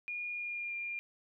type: tone with pitch glide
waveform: sine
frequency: 2432 to 2399 Hz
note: D#7 to D7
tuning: -40 to +36 cents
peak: -36 dBFS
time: 0.08-0.99 s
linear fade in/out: 0 ms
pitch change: -24 cents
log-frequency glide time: 0.32-0.76 s
effects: none